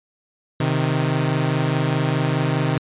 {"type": "tone pair together", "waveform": "sawtooth", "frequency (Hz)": [130.7, 155.56], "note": ["C3", "D#3"], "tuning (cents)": [-1, 0], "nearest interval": "minor third", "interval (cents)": 301, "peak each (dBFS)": -17, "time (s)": [0.6, 2.78], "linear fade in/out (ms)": 5, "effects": ["resampled to 8000 Hz"]}